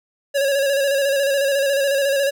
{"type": "tone with vibrato", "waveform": "square", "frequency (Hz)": 554.4, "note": "C#5", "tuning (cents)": 0, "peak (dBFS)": -17, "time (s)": [0.34, 2.31], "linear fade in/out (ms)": 20, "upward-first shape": "square", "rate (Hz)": 14, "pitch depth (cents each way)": 37, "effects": []}